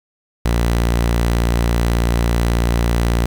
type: tone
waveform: sawtooth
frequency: 58.27 Hz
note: A#1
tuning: in tune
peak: -10 dBFS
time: 0.45-3.26 s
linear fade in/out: 5 ms
effects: 7-bit